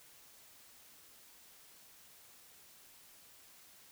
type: silence
effects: white hiss -60 dBFS RMS until 3.91 s